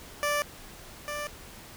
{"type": "tone pair in turn", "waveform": "15% pulse", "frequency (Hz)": [586, 589.7], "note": ["D5", "D5"], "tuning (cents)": [-4, 7], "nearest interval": "unison", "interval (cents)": 11, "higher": "second", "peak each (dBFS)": [-19, -26], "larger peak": "first", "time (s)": [[0.23, 0.42], [1.08, 1.27]], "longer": "neither", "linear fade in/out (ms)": 0, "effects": ["pink hiss -47 dBFS RMS until 1.76 s"]}